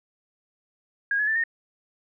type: tone with pitch steps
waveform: sine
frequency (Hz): 1634 / 1699.5 / 1767.5 / 1838.3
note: G#6 / G#6 / A6 / A#6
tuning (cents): -29 / +39 / +7 / -25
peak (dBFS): -21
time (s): 1.11-1.438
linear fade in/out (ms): 2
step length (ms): 82
effects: none